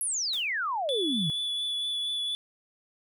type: exponential sweep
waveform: sine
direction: down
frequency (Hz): 11420 to 143.3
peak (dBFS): -27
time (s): 0.01-1.3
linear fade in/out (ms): 0
type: noise with exponential decay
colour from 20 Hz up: white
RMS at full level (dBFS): -42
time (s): 0.33-0.55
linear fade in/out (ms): 2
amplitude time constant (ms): 46
type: tone with vibrato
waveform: triangle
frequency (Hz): 3442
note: A7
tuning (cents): -39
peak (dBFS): -27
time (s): 0.89-2.35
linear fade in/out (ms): 0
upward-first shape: triangle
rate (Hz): 4.3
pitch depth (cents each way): 17
effects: none